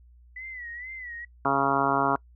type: tone with vibrato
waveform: sine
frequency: 1975.5 Hz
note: B6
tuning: in tune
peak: -36 dBFS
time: 0.36-1.25 s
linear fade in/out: 5 ms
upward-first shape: sine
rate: 2.2 Hz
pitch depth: 98 cents each way
type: harmonic tone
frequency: 138 Hz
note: C#3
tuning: 7 cents flat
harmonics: 1 / 2 / 3 / 4 / 5 / 6 / 7 / 8 / 9 / 10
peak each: -36 / -30 / -32 / -36 / -29 / -31 / -28 / -29 / -31 / -30 dBFS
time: 1.45-2.16 s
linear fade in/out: 2 ms
effects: noise-tail reverb RT60 0.1 s tail -25 dB re dry + added 60 Hz sine -51 dBFS peak until 2.35 s